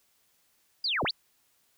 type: linear two-way sweep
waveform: sine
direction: down then up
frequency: 4978 to 54.9 to 4978 Hz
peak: -26 dBFS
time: 0.84-1.11 s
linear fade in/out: 5 ms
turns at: 1.04 s
effects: white hiss -69 dBFS RMS until 1.77 s